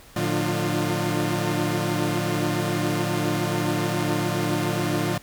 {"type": "tone cluster", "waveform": "sawtooth", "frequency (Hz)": [112.9, 149.4, 178.9, 301.2, 350.6], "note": ["A2", "D3", "F3", "D4", "F4"], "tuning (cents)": [45, 30, 42, 44, 7], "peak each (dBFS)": -25, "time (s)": [0.16, 5.18], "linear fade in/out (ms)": 5, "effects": ["pink hiss -49 dBFS RMS until 5.22 s"]}